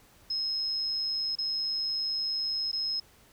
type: tone with dropouts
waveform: sine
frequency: 5150 Hz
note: E8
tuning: 41 cents flat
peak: -28 dBFS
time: 0.3-3 s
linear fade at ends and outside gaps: 5 ms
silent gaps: 1.354-1.385 / 2.716-2.729 s
effects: pink hiss -59 dBFS RMS until 3.32 s